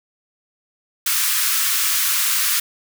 white high-pass noise, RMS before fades -19 dBFS, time 1.06-2.6 s, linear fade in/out 5 ms, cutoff 1100 Hz, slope 48 dB/octave, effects none

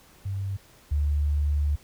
sine tone pair in turn, 97.7 / 73.14 Hz, G2 / D2, -5 / -7 cents, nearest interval perfect fourth, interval 502 cents, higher first, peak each -27 / -21 dBFS, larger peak second, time 0.25-0.57 / 0.91-1.76 s, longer second, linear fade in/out 10 ms, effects pink hiss -55 dBFS RMS until 1.83 s

